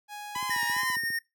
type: tone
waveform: sawtooth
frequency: 830.6 Hz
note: G#5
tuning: in tune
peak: -34 dBFS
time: 0.08-0.86 s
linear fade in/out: 50 ms
type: tone with vibrato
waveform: sawtooth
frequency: 987.8 Hz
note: B5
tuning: in tune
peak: -27 dBFS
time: 0.35-0.96 s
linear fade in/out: 5 ms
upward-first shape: sine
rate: 2.5 Hz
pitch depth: 70 cents each way
type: click train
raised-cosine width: 3 ms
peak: -32 dBFS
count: 12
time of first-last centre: 0.36-1.103 s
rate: 14.8 Hz
type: tone with tremolo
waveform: square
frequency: 1840 Hz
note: A#6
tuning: 23 cents flat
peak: -28 dBFS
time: 0.5-1.19 s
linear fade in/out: 5 ms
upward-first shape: sine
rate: 11 Hz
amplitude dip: 30%
effects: noise-tail reverb RT60 0.2 s tail -21 dB re dry + high-pass 100 Hz 12 dB/octave